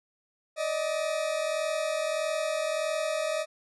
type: tone pair together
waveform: 40% pulse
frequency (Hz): 588.4 / 630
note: D5 / D#5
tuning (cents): +3 / +21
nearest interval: minor second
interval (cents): 118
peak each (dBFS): -32 / -28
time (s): 0.56-3.46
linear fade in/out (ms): 50
effects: resampled to 24000 Hz